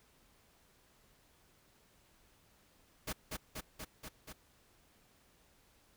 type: noise with echo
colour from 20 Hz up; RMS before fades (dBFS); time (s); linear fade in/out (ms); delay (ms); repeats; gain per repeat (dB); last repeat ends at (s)
pink; -39; 3.07-3.13; 10; 240; 5; -2; 4.33
effects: pink hiss -68 dBFS RMS until 5.96 s